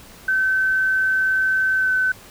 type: tone with pitch glide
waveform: sine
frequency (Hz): 1534 to 1518.1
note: G6 to F#6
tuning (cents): -38 to +44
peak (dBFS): -16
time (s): 0.28-2.12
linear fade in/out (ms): 5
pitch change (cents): -18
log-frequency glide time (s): 1.76-1.92
effects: pink hiss -44 dBFS RMS until 2.3 s